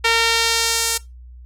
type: tone with band-pass filter sweep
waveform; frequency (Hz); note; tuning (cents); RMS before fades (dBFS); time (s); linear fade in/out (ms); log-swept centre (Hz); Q
sawtooth; 458.3; A#4; -29; -18; 0.04-0.98; 10; 2700 to 8400; 0.98
effects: noise-tail reverb RT60 0.2 s tail -19 dB re dry + added 61 Hz sine -37 dBFS peak until 1.45 s